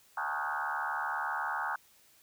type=tone with frequency modulation; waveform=sine; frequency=1174.7 Hz; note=D6; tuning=in tune; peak=-31 dBFS; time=0.17-1.76 s; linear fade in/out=5 ms; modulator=73.9 Hz; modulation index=5.4; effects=white hiss -63 dBFS RMS until 2.22 s